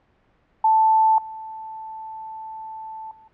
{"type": "tone with level steps", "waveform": "sine", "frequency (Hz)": 880, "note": "A5", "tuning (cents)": 0, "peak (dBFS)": [-13, -32, -47], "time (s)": [0.64, 3.28], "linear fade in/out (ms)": 5, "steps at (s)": [1.18, 3.11], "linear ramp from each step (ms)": 2, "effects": ["pink hiss -62 dBFS RMS until 3.33 s", "low-pass 2000 Hz 12 dB/octave"]}